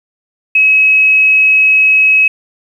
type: tone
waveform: sine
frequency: 2560 Hz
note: D#7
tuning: 49 cents sharp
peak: -5 dBFS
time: 0.55-2.28 s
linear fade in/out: 5 ms
effects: 7-bit